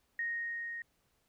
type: tone with level ramp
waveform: sine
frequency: 1864.7 Hz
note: A#6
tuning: in tune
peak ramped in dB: -32 to -39 dBFS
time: 0.19-0.82 s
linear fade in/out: 2 ms
effects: pink hiss -75 dBFS RMS until 1.28 s